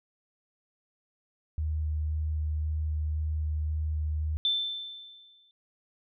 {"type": "tone with vibrato", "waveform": "sine", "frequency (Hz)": 77, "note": "D#2", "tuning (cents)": -17, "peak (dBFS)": -27, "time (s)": [1.58, 4.37], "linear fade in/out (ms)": 0, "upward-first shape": "square", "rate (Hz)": 1.9, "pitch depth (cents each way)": 8}
{"type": "tone with exponential decay", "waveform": "sine", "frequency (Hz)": 3541, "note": "A7", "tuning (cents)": 10, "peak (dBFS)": -22, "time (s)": [4.45, 5.51], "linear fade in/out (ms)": 1, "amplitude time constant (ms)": 230}
{"effects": []}